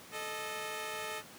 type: tone pair together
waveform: 10% pulse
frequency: 436 / 617 Hz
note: A4 / D#5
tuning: -16 / -15 cents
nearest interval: tritone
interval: 601 cents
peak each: -32 / -33 dBFS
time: 0.11-1.23 s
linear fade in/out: 50 ms
effects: pink hiss -52 dBFS RMS until 1.38 s + high-pass 150 Hz 12 dB/octave